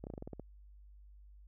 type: slowing click train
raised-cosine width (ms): 2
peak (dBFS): -30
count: 9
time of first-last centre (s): 0.04-0.397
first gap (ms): 29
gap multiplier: 1.12
effects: added 50 Hz sine -54 dBFS peak until 1.47 s